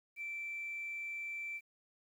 sine tone, 2336 Hz, D7, 10 cents flat, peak -38 dBFS, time 0.16-1.61 s, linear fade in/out 50 ms, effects tanh soft clip ceiling -34 dBFS + 11-bit

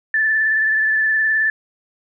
sine tone with vibrato, 1752 Hz, A6, 8 cents flat, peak -14 dBFS, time 0.14-1.5 s, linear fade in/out 2 ms, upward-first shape sine, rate 19 Hz, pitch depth 27 cents each way, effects none

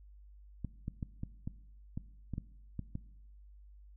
clicks, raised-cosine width 5 ms, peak -25 dBFS, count 10, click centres 0.647 / 0.881 / 1.028 / 1.234 / 1.475 / 1.975 / 2.337 / 2.381 / 2.793 / 2.954 s, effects noise-tail reverb RT60 0.9 s tail -19 dB re dry + added 50 Hz sine -53 dBFS peak until 3.96 s

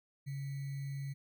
sine tone with sample-and-hold, 138.59 Hz, C#3, in tune, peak -37 dBFS, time 0.26-1.14 s, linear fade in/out 20 ms, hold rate 2100 Hz, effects none

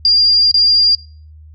sine tone with dropouts, 4796 Hz, D8, 36 cents sharp, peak -7 dBFS, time 0.05-0.95 s, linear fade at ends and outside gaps 2 ms, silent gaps 0.514-0.542 s, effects noise-tail reverb RT60 0.4 s tail -21 dB re dry + added 77 Hz sine -36 dBFS peak until 1.54 s

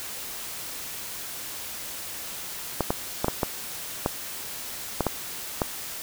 clicks, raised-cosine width 1 ms, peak -8 dBFS, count 9, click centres 2.807 / 2.905 / 3.245 / 3.283 / 3.432 / 4.061 / 5.007 / 5.067 / 5.618 s, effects white hiss -36 dBFS RMS until 6.02 s

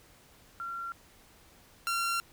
sine / sawtooth tone pair in turn, 1372 / 1372 Hz, F6 / F6, -31 / -31 cents, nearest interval unison, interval 0 cents, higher neither, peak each -35 / -25 dBFS, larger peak second, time 0.6-0.92 / 1.87-2.2 s, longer second, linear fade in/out 0 ms, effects pink hiss -59 dBFS RMS until 2.32 s

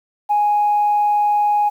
sine tone, 830.6 Hz, G#5, in tune, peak -12 dBFS, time 0.29-1.7 s, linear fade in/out 20 ms, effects tanh soft clip ceiling -9 dBFS + 8-bit

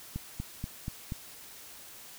click train, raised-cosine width 5 ms, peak -22 dBFS, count 5, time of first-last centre 0.16-1.122 s, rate 4.16 Hz, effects white hiss -49 dBFS RMS until 2.18 s

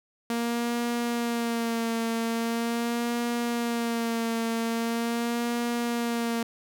sawtooth tone with vibrato, 233.1 Hz, A#3, in tune, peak -22 dBFS, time 0.3-6.43 s, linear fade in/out 2 ms, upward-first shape sine, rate 0.42 Hz, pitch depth 35 cents each way, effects none

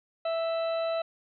harmonic tone with a mistuned harmonic, 659.3 Hz, E5, in tune, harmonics 1 / 2 / 3 / 4 / 5 / 6, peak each -27 / -38 / -49 / -44 / -52 / -43 dBFS, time 0.25-1.02 s, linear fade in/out 5 ms, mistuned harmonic 5, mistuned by -110 cents, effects none

